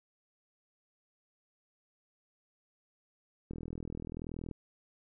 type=click train; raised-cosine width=3 ms; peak=-28 dBFS; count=42; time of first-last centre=3.51-4.512 s; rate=40.9 Hz; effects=none